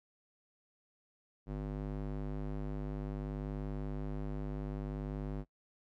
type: tone with band-pass filter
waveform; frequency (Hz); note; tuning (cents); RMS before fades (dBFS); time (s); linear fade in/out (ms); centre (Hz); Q
square; 50.3; G1; +45; -39; 1.46-5.45; 50; 240; 0.62
effects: noise-tail reverb RT60 0.1 s tail -22 dB re dry